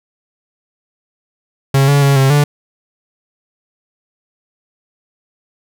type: tone with pitch steps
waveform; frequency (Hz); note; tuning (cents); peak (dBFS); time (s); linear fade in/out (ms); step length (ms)
45% pulse; 136.7 / 142.1 / 139.3 / 134.5 / 145.8; C#3 / C#3 / C#3 / C3 / D3; -24 / +43 / +9 / +48 / -12; -8; 1.74-2.44; 5; 140
effects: none